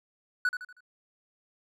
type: tone with echo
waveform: triangle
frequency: 1480 Hz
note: F#6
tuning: in tune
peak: -21 dBFS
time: 0.45-0.49 s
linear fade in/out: 2 ms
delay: 79 ms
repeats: 4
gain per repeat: -8 dB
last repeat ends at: 0.806 s
effects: none